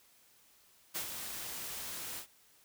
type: noise with ADSR envelope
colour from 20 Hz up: white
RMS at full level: -36 dBFS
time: 0.94-2.27 s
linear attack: 21 ms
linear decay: 89 ms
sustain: -6 dB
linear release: 96 ms
effects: white hiss -65 dBFS RMS until 2.64 s